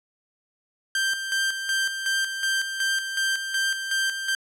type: tone with tremolo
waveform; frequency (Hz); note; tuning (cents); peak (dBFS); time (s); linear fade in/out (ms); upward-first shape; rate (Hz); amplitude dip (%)
sawtooth; 1574; G6; +7; -18; 0.95-4.35; 2; square; 2.7; 55
effects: low-pass 11000 Hz 12 dB/octave